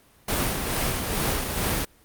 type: noise with tremolo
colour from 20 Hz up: pink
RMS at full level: -24 dBFS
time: 0.28-1.85 s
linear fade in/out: 5 ms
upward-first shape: sine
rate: 2.3 Hz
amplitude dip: 40%
effects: pink hiss -57 dBFS RMS until 2.04 s + Opus 32 kbps